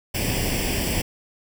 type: noise with comb filter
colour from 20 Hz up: pink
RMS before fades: -24 dBFS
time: 0.14-1.02 s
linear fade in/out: 10 ms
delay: 0.38 ms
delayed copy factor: +0.8
effects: none